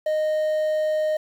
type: tone with quantisation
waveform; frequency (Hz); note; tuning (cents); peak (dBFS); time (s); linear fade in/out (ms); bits
triangle; 618; D#5; -12; -18; 0.06-1.17; 5; 8
effects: none